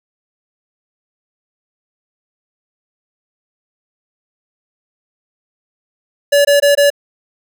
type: tone bursts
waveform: square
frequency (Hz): 572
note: D5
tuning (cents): -46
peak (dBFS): -8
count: 4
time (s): 6.32-6.903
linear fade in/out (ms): 10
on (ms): 130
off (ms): 21
effects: none